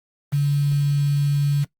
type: tone with quantisation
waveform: sine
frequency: 143.2 Hz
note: D3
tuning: 43 cents flat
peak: -16 dBFS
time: 0.32-1.65 s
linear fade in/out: 20 ms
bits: 6
effects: noise-tail reverb RT60 0.1 s tail -19 dB re dry + Opus 24 kbps